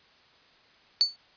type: tone with exponential decay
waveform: sine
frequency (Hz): 4484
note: C#8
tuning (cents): +19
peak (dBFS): -14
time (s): 1.01-1.16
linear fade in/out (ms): 0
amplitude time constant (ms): 32
effects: white hiss -59 dBFS RMS until 1.36 s + resampled to 11025 Hz